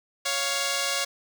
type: tone pair together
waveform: 5% pulse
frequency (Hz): 555.6 / 700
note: C#5 / F5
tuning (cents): +4 / +4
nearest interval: major third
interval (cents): 400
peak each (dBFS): -15 / -18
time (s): 0.25-1.05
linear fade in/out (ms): 10
effects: none